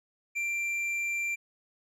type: tone with tanh clipping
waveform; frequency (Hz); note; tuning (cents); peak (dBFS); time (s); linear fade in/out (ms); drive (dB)
sine; 2362; D7; +9; -30; 0.35-1.36; 20; 7
effects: none